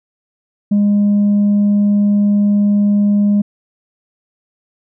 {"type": "tone", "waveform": "sine", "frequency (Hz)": 204.7, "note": "G#3", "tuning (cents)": -25, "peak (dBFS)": -7, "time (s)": [0.71, 3.42], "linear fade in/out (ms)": 10, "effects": ["tanh soft clip ceiling -8 dBFS"]}